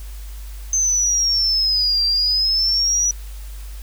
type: exponential two-way sweep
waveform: sine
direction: down then up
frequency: 6270 to 4700 to 5900 Hz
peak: -15 dBFS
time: 0.73-3.11 s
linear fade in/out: 2 ms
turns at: 2.05 s
effects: added 50 Hz sine -30 dBFS peak until 3.82 s + white hiss -45 dBFS RMS until 3.82 s